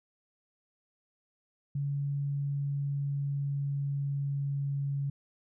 sine tone with pitch glide, 141.5 to 140.04 Hz, C#3 to C#3, +36 to +18 cents, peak -29 dBFS, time 1.75-5.1 s, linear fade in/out 5 ms, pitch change -18 cents, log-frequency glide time 2.23-4.96 s, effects none

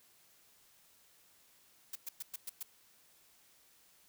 blue noise bursts, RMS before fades -41 dBFS, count 6, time 1.93-2.63 s, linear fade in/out 5 ms, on 25 ms, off 110 ms, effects white hiss -66 dBFS RMS until 4.08 s

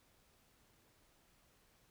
silence, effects pink hiss -71 dBFS RMS until 1.9 s

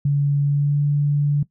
sine tone with pitch glide, 142.7 to 145.03 Hz, D3 to D3, -49 to -21 cents, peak -15 dBFS, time 0.05-1.43 s, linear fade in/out 5 ms, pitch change +28 cents, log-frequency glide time 0.42-0.81 s, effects noise-tail reverb RT60 0.1 s tail -18 dB re dry

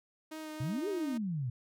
sawtooth tone with vibrato, 311.1 Hz, D#4, in tune, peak -37 dBFS, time 0.31-1.18 s, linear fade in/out 10 ms, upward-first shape sine, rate 3.5 Hz, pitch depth 18 cents each way
sine exponential two-way sweep, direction up then down, 116.3 to 423.8 to 116.3 Hz, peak -32 dBFS, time 0.6-1.5 s, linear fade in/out 5 ms, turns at 0.88 s
effects none

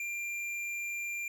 triangle tone with tanh clipping, 2382 Hz, D7, 24 cents sharp, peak -36 dBFS, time 0-1.28 s, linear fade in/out 2 ms, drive 16 dB, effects none

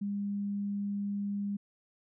sine tone, 202 Hz, G#3, 48 cents flat, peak -31 dBFS, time 0.01-1.57 s, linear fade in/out 10 ms, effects none

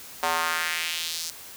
square tone with high-pass filter sweep, 82.41 Hz, E2, in tune, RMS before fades -28 dBFS, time 0.23-1.3 s, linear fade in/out 0 ms, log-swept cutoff 790 to 5600 Hz, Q 1.8, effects white hiss -43 dBFS RMS until 1.56 s

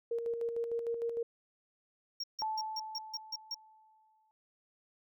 sine tone with tremolo, 466.2 Hz, A#4, in tune, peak -31 dBFS, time 0.11-1.23 s, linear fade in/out 5 ms, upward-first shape square, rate 6.6 Hz, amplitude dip 45%
triangle tone bursts, 5560 Hz, F8, 9 cents flat, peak -34 dBFS, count 8, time 2.2-3.546 s, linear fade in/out 5 ms, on 37 ms, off 150 ms
sine tone with exponential decay, 872 Hz, A5, 16 cents flat, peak -31 dBFS, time 2.42-4.31 s, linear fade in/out 0 ms, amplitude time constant 410 ms
effects none

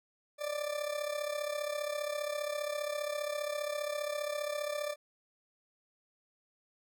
40% pulse tone with amplitude modulation, 590 Hz, D5, 8 cents sharp, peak -30 dBFS, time 0.38-4.96 s, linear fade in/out 50 ms, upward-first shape sine, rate 35 Hz, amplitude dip 70%, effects none

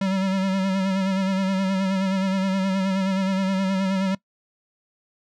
square tone with vibrato, 191.5 Hz, G3, 40 cents flat, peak -21 dBFS, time 0.01-4.15 s, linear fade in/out 5 ms, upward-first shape sine, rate 9.5 Hz, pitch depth 40 cents each way, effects noise-tail reverb RT60 0.1 s tail -22 dB re dry + low-pass 5000 Hz 12 dB/octave

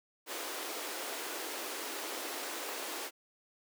pink high-pass noise, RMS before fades -40 dBFS, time 0.26-3.11 s, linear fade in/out 50 ms, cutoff 290 Hz, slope 48 dB/octave, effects none

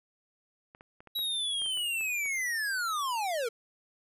clicks, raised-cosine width 0.5 ms, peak -35 dBFS, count 10, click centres 0.749 / 0.809 / 1.005 / 1.073 / 1.191 / 1.618 / 1.661 / 1.773 / 2.01 / 2.257 s
square linear sweep, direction down, 3900 to 438.1 Hz, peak -30 dBFS, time 1.15-3.49 s, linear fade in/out 10 ms
effects resampled to 32000 Hz

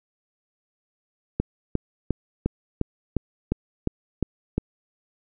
click train, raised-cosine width 3 ms, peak -9 dBFS, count 10, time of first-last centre 1.4-4.58 s, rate 2.83 Hz, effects none

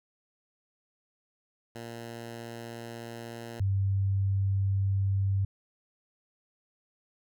10% pulse / sine tone pair in turn, 116.54 / 97.72 Hz, A#2 / G2, 0 / -5 cents, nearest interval minor third, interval 305 cents, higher first, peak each -31 / -24 dBFS, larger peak second, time 1.75-3.6 / 3.6-5.45 s, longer neither, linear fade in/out 5 ms, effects none

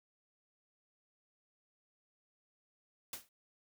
white noise with exponential decay, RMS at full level -39 dBFS, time 3.13-3.29 s, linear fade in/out 2 ms, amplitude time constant 34 ms, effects none

